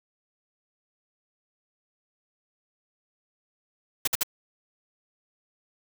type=noise bursts; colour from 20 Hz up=white; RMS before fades=-24 dBFS; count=3; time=4.05-4.233 s; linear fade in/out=5 ms; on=25 ms; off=54 ms; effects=none